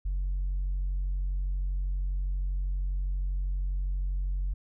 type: tone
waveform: sine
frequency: 46.25 Hz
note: F#1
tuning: in tune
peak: -25 dBFS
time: 0.05-4.54 s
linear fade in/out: 10 ms
effects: tanh soft clip ceiling -25 dBFS